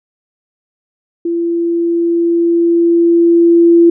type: tone with level ramp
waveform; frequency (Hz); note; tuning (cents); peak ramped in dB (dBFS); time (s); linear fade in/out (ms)
sine; 339.2; E4; +50; -13 to -3; 1.25-3.9; 5
effects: none